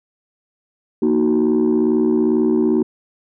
sine chord, D# minor, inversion second, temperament just, 233.3 / 311.1 / 373.4 Hz, A#3 / D#4 / F#4, +2 / 0 / +16 cents, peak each -16 dBFS, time 1.02-2.83 s, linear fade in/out 5 ms, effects tanh soft clip ceiling -9 dBFS

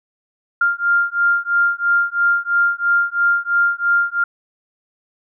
sine beating tone pair, 1396.9 / 1399.9 Hz, F6 / F6, 0 / +4 cents, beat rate 3 Hz, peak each -17 dBFS, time 0.61-4.24 s, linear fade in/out 5 ms, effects none

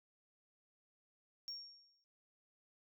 sine tone with exponential decay, 5540 Hz, F8, 15 cents flat, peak -39 dBFS, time 1.48-2.04 s, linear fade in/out 0 ms, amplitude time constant 120 ms, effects tanh soft clip ceiling -39 dBFS

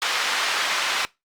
pink band-pass noise, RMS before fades -24 dBFS, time 0.02-1.05 s, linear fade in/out 0 ms, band 1100 to 4700 Hz, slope 12 dB/octave, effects noise-tail reverb RT60 0.2 s tail -21 dB re dry + Opus 48 kbps

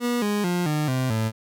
30% pulse tone with pitch steps, 241.6 / 206.7 / 176.86 / 151.32 / 129.47 / 110.77 Hz, B3 / G#3 / F3 / D#3 / C3 / A2, -38 / -8 / +22 / -48 / -18 / +12 cents, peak -19 dBFS, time 0-1.32 s, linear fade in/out 50 ms, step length 220 ms, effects none

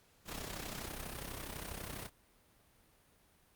pink noise with amplitude modulation, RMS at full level -41 dBFS, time 0.25-2.1 s, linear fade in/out 50 ms, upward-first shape sine, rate 32.2 Hz, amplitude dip 65%, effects pink hiss -68 dBFS RMS until 3.55 s + Opus 48 kbps

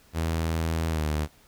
sawtooth tone with pitch glide, 81.5 to 76.04 Hz, E2 to D#2, -19 to -39 cents, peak -21 dBFS, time 0.13-1.28 s, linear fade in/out 50 ms, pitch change -120 cents, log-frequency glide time 0.89-1.05 s, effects pink hiss -58 dBFS RMS until 1.47 s

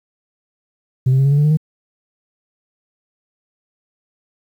sine tone with pitch steps, 128.8 / 132.34 / 135.99 / 139.73 / 143.57 / 147.53 / 151.59 / 155.76 Hz, C3 / C3 / C#3 / C#3 / D3 / D3 / D#3 / D#3, -27 / +20 / -33 / +14 / -39 / +8 / -45 / +2 cents, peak -8 dBFS, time 1.06-1.572 s, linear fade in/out 10 ms, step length 64 ms, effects tanh soft clip ceiling -9 dBFS + 8-bit

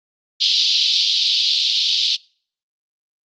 pink band-pass noise, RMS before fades -17 dBFS, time 0.4-2.17 s, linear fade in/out 20 ms, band 3200 to 4900 Hz, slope 48 dB/octave, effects noise-tail reverb RT60 0.5 s tail -26 dB re dry + Opus 24 kbps

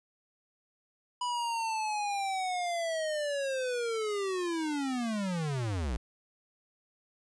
square linear sweep, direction down, 987.8 to 51.91 Hz, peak -31 dBFS, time 1.21-5.97 s, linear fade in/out 5 ms, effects resampled to 22050 Hz + 12-bit

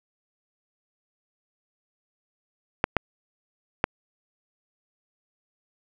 clicks, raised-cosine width 0.5 ms, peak -4 dBFS, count 3, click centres 2.841 / 2.967 / 3.841 s, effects none

